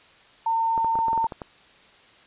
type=tone; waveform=sine; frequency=907 Hz; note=A#5; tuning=48 cents flat; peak=-20 dBFS; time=0.46-1.27 s; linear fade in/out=5 ms
type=clicks; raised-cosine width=1 ms; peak=-19 dBFS; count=10; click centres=0.778 / 0.846 / 0.955 / 0.989 / 1.083 / 1.131 / 1.177 / 1.243 / 1.322 / 1.418 s
effects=white hiss -53 dBFS RMS until 2.26 s + resampled to 8000 Hz